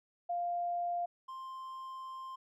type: tone pair in turn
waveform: sine / triangle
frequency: 698.5 / 1049.6 Hz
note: F5 / C6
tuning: 0 / +5 cents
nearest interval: perfect fifth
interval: 705 cents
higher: second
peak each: -32 / -40 dBFS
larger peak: first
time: 0.29-1.06 / 1.28-2.36 s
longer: second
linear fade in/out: 10 ms
effects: none